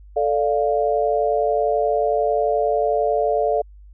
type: chord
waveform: sine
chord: D minor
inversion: second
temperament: equal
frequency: 440 / 587.3 / 698.5 Hz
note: A4 / D5 / F5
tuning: 0 / 0 / 0 cents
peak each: -21 dBFS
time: 0.16-3.62 s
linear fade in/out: 10 ms
effects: added 50 Hz sine -41 dBFS peak until 3.93 s